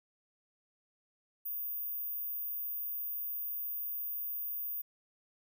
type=tone; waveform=sine; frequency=14917 Hz; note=A#9; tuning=in tune; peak=-35 dBFS; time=1.45-4.82 s; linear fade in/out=10 ms; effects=none